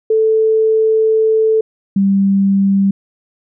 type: tone pair in turn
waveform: sine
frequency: 440 / 196.35 Hz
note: A4 / G3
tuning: 0 / +3 cents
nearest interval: octave + major second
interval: 1397 cents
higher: first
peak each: -9 dBFS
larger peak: neither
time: 0.1-1.61 / 1.96-2.91 s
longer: first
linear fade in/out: 5 ms
effects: none